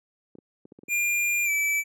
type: clicks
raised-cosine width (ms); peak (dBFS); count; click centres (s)
3; -28; 7; 0.353 / 0.386 / 0.654 / 0.721 / 0.789 / 0.834 / 0.884
type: tone with pitch glide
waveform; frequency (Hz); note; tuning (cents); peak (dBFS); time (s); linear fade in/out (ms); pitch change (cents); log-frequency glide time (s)
square; 2400 to 2309; D7 to D7; +37 to -30; -23; 0.88-1.84; 50; -67; 1.45-1.5
effects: high-pass 300 Hz 12 dB/octave